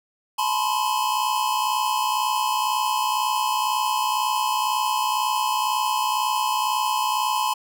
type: tone cluster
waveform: square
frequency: 859 / 987 / 1049 Hz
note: A5 / B5 / C6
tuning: -42 / -1 / +4 cents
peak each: -26 dBFS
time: 0.38-7.54 s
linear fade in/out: 10 ms
effects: none